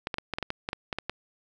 clicks, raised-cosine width 0.3 ms, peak -14 dBFS, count 12, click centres 0.071 / 0.142 / 0.184 / 0.337 / 0.385 / 0.427 / 0.504 / 0.689 / 0.731 / 0.928 / 0.986 / 1.096 s, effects none

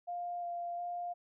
sine tone with vibrato, 698.5 Hz, F5, in tune, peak -36 dBFS, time 0.07-1.14 s, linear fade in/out 20 ms, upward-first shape square, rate 1.4 Hz, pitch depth 10 cents each way, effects none

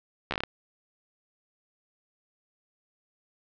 slowing click train, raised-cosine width 0.3 ms, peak -13 dBFS, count 7, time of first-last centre 0.31-0.436 s, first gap 13 ms, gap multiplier 1.19, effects low-pass 5000 Hz 12 dB/octave

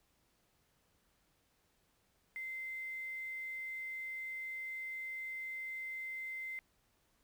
sine tone with quantisation, 2074 Hz, C7, 16 cents flat, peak -40 dBFS, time 2.36-6.59 s, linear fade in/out 0 ms, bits 10, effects pink hiss -75 dBFS RMS until 7.23 s

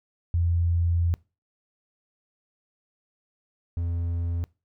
sine / triangle tone pair in turn, 85.4 / 85.4 Hz, F2 / F2, -38 / -38 cents, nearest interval unison, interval 0 cents, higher neither, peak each -20 / -23 dBFS, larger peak first, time 0.34-1.14 / 3.77-4.44 s, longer first, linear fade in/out 0 ms, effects noise-tail reverb RT60 0.3 s tail -24 dB re dry

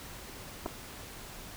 clicks, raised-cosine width 1 ms, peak -21 dBFS, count 2, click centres 0.66 / 0.663 s, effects pink hiss -46 dBFS RMS until 1.56 s

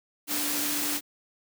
sine tone in noise, 293.7 Hz, D4, in tune, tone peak -35 dBFS, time 0.27-1.01 s, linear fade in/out 50 ms, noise white, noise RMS -29 dBFS, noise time 0.27-1.01 s, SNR -9 dB, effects high-pass 150 Hz 12 dB/octave

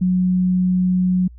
sine tone, 182.9 Hz, F#3, 20 cents flat, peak -14 dBFS, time 0.01-1.28 s, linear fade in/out 10 ms, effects added 60 Hz sine -38 dBFS peak until 1.38 s

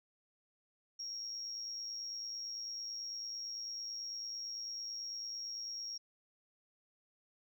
sine tone with amplitude modulation, 5588 Hz, F8, in tune, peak -37 dBFS, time 0.99-5.98 s, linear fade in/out 10 ms, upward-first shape sine, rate 109 Hz, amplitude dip 50%, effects tanh soft clip ceiling -35 dBFS

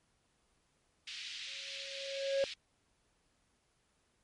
white band-pass noise, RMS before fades -45 dBFS, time 1.07-2.54 s, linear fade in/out 5 ms, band 2200 to 4400 Hz, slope 24 dB/octave
triangle tone with exponential growth, 548 Hz, C#5, 20 cents flat, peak -25 dBFS, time 1.47-2.44 s, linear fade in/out 0 ms, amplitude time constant 210 ms
effects pink hiss -75 dBFS RMS until 4.23 s + MP3 48 kbps

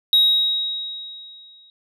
sine tone with exponential decay, 3800 Hz, A#7, 33 cents sharp, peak -8 dBFS, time 0.13-1.7 s, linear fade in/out 1 ms, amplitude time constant 340 ms, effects tanh soft clip ceiling -10 dBFS

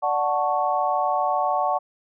sine chord, D major seventh, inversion none, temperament equal, 587.3 / 740 / 880 / 1108.7 Hz, D5 / F#5 / A5 / C#6, 0 / 0 / 0 / 0 cents, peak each -27 / -23 / -26 / -26 dBFS, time 0.02-1.79 s, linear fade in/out 20 ms, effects none

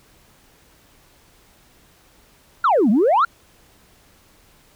sine exponential two-way sweep, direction down then up, 1455 to 193 to 1455 Hz, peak -11 dBFS, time 2.64-3.25 s, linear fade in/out 5 ms, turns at 2.9 s, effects tanh soft clip ceiling -10 dBFS + pink hiss -54 dBFS RMS until 4.75 s

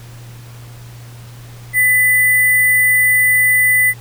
sine tone with sample-and-hold, 2000 Hz, B6, 21 cents sharp, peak -9 dBFS, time 1.73-3.94 s, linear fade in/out 50 ms, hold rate 11025 Hz, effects added 119 Hz sine -33 dBFS peak until 4 s + pink hiss -42 dBFS RMS until 4 s

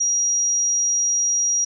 sine tone, 5730 Hz, F8, 44 cents sharp, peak -17 dBFS, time 0-1.65 s, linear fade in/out 10 ms, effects none

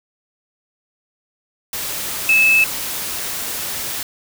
sine tone in noise, 2608 Hz, E7, 19 cents flat, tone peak -10 dBFS, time 2.29-2.64 s, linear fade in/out 2 ms, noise white, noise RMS -25 dBFS, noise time 1.73-4.03 s, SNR +12 dB, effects none

